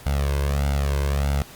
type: tone with flanger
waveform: sawtooth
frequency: 70.4 Hz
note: C#2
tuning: 27 cents sharp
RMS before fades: -22 dBFS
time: 0.06-1.42 s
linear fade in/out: 0 ms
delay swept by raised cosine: 1.4 to 1.95 ms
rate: 1.6 Hz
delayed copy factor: +0.9
effects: pink hiss -44 dBFS RMS until 1.55 s + Opus 48 kbps